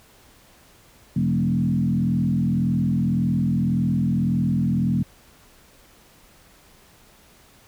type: tone with frequency modulation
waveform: sine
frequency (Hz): 185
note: F#3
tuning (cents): 0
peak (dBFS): -18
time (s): 1.16-5.03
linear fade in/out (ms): 5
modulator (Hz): 41.8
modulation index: 1.5
effects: pink hiss -53 dBFS RMS until 7.67 s